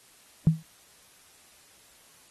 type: tone with exponential decay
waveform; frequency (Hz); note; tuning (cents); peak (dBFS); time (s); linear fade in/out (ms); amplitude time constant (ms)
sine; 160; D#3; +49; -12; 0.47-0.63; 0; 34
effects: white hiss -57 dBFS RMS until 2.3 s + AAC 32 kbps